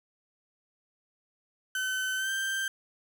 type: tone with pitch glide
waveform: 35% pulse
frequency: 1524 to 1569.6 Hz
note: G6 to G6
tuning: -49 to +2 cents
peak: -27 dBFS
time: 1.75-2.68 s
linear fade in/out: 2 ms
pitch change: +51 cents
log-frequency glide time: 2.16-2.31 s
effects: none